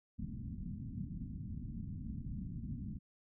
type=low-pass noise; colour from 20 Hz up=white; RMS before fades=-43 dBFS; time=0.18-2.99 s; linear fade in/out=20 ms; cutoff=240 Hz; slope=48 dB/octave; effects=none